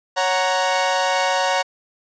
sawtooth chord, F# major, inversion second, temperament equal, 554.4 / 740 / 932.3 Hz, C#5 / F#5 / A#5, 0 / 0 / 0 cents, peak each -18 dBFS, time 0.16-1.63 s, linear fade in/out 20 ms, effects resampled to 16000 Hz

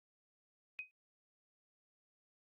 sine tone with exponential decay, 2512 Hz, D#7, 16 cents sharp, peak -37 dBFS, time 0.79-0.91 s, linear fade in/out 0 ms, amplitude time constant 26 ms, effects Opus 48 kbps

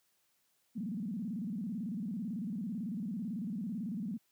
sine tone with vibrato, 207.7 Hz, G#3, in tune, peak -35 dBFS, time 0.75-4.18 s, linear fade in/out 20 ms, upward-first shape square, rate 18 Hz, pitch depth 210 cents each way, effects white hiss -75 dBFS RMS until 4.31 s + high-pass 80 Hz 12 dB/octave

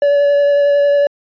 triangle tone with vibrato, 572 Hz, D5, 46 cents flat, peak -7 dBFS, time 0.02-1.07 s, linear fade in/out 2 ms, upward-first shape sine, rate 11 Hz, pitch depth 11 cents each way, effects resampled to 11025 Hz

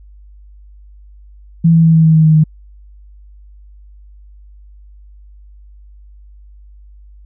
sine tone with pitch steps, 165.6 / 164.08 / 162.57 / 161.07 / 159.59 / 158.12 / 156.67 / 155.23 Hz, E3 / E3 / E3 / E3 / D#3 / D#3 / D#3 / D#3, +8 / -8 / -24 / -40 / +44 / +28 / +12 / -4 cents, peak -5 dBFS, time 1.64-2.44 s, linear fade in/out 10 ms, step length 100 ms, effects added 50 Hz sine -37 dBFS peak until 7.25 s

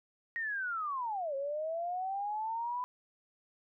sine linear two-way sweep, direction down then up, 1885 to 538 to 1002 Hz, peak -33 dBFS, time 0.36-2.84 s, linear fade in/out 0 ms, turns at 1.35 s, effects none

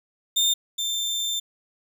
30% pulse tone pair in turn, 3619 / 3577 Hz, A7 / A7, +48 / +28 cents, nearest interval unison, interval 20 cents, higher first, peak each -16 / -22 dBFS, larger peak first, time 0.36-0.54 / 0.78-1.4 s, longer second, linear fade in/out 10 ms, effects none

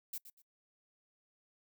violet noise with echo, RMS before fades -41 dBFS, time 0.13-0.18 s, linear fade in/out 5 ms, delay 120 ms, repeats 2, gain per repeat -12 dB, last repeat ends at 0.42 s, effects noise-tail reverb RT60 0.1 s tail -24 dB re dry

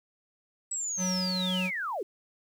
sine linear sweep, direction down, 7902 to 329.6 Hz, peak -30 dBFS, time 0.71-2.03 s, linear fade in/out 5 ms
square tone with tremolo, 184.5 Hz, F#3, 5 cents flat, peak -29 dBFS, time 0.97-1.71 s, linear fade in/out 50 ms, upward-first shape triangle, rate 2.1 Hz, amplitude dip 25%
effects 10-bit

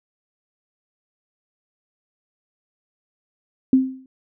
sine tone with exponential decay, 261.6 Hz, C4, in tune, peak -8 dBFS, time 3.73-4.06 s, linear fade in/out 2 ms, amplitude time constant 71 ms, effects none

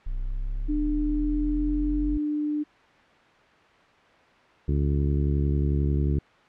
triangle linear sweep, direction up, 30.8 to 46.25 Hz, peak -24 dBFS, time 0.06-2.18 s, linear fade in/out 10 ms
sine tone, 298.6 Hz, D4, 29 cents sharp, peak -24 dBFS, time 0.68-2.64 s, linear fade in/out 20 ms
harmonic tone, 71.2 Hz, C#2, 47 cents sharp, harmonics 1 / 2 / 3 / 4 / 5 / 6, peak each -23 / -26 / -34 / -33 / -34 / -40 dBFS, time 4.68-6.19 s, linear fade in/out 5 ms
effects white hiss -55 dBFS RMS until 6.48 s + low-pass 2000 Hz 12 dB/octave

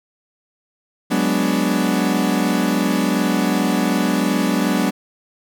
40% pulse chord, G# half-diminished seventh, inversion third, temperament equal, 185 / 207.7 / 246.9 / 293.7 Hz, F#3 / G#3 / B3 / D4, 0 / 0 / 0 / 0 cents, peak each -21 dBFS, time 1.1-4.91 s, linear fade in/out 20 ms, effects none

